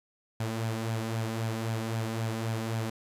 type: tone with flanger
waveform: sawtooth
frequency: 112.5 Hz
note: A2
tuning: 39 cents sharp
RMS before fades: -32 dBFS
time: 0.4-2.9 s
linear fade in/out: 5 ms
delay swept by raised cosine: 1.2 to 4 ms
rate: 3.8 Hz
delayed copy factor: +0.5
effects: resampled to 32000 Hz + 10-bit